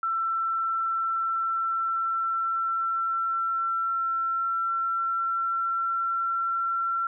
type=tone with pitch glide; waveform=sine; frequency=1340 to 1356.4 Hz; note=E6 to E6; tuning=+28 to +49 cents; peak=-24 dBFS; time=0.03-7.07 s; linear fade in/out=2 ms; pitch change=+21 cents; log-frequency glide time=0.35-6.63 s; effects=none